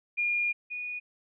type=tone pair in turn; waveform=sine; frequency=2420 / 2461 Hz; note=D#7 / D#7; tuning=-49 / -20 cents; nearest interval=unison; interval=29 cents; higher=second; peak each=-25 / -33 dBFS; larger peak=first; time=0.17-0.53 / 0.7-1 s; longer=first; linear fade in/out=20 ms; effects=none